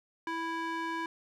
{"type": "tone with band-pass filter", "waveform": "square", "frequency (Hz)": 329.6, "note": "E4", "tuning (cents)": 0, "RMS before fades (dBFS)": -35, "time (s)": [0.27, 1.06], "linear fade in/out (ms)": 2, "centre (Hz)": 1300, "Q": 1.3, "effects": []}